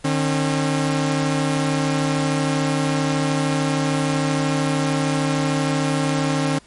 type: tone pair together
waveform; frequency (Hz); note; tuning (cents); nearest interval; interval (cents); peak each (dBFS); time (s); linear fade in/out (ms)
sawtooth; 151.56 / 270; D#3 / C#4; -45 / -45; minor seventh; 1000; -17; 0.04-6.59; 10
effects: pink hiss -51 dBFS RMS until 6.66 s + MP3 48 kbps